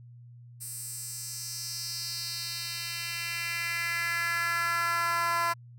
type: tone with high-pass filter sweep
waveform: 10% pulse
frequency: 339.5 Hz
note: F4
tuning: 49 cents flat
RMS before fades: -32 dBFS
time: 0.6-5.54 s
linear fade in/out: 20 ms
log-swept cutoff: 9200 to 960 Hz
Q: 2.3
effects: added 120 Hz sine -47 dBFS peak until 5.78 s